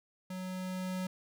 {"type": "tone with level ramp", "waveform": "square", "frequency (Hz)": 185, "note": "F#3", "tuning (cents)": 0, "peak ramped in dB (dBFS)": [-39, -34], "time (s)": [0.3, 1.07], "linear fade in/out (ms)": 5, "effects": []}